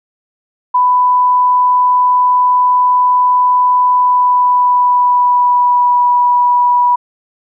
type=tone with pitch glide; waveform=sine; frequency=995 to 977.9 Hz; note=B5 to B5; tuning=+13 to -17 cents; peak=-7 dBFS; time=0.74-6.96 s; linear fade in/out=10 ms; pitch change=-30 cents; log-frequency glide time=3.93-6.05 s; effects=none